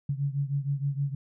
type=beating tone pair; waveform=sine; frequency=138.59 / 144.99 Hz; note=C#3 / D3; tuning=0 / -22 cents; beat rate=6.4 Hz; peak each=-28 / -31 dBFS; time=0.09-1.15 s; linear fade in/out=5 ms; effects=none